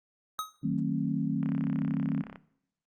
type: tone with exponential decay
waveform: square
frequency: 1267 Hz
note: D#6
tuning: 31 cents sharp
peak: -28 dBFS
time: 0.39-0.56 s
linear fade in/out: 0 ms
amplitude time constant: 35 ms
type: chord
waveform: sine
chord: D# diminished seventh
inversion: none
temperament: just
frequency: 155.56 / 186.68 / 224 / 268.8 Hz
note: D#3 / F#3 / A3 / C4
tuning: 0 / +16 / +31 / +47 cents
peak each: -32 dBFS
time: 0.63-2.22 s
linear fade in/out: 10 ms
type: click train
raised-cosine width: 0.5 ms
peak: -29 dBFS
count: 32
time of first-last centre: 1.43-2.358 s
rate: 33.4 Hz
effects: noise-tail reverb RT60 0.7 s tail -18 dB re dry + Opus 48 kbps